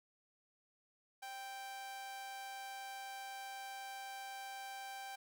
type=tone with amplitude modulation; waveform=sawtooth; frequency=784 Hz; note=G5; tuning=in tune; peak=-40 dBFS; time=1.22-5.16 s; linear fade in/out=10 ms; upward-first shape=sine; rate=241 Hz; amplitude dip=35%; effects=none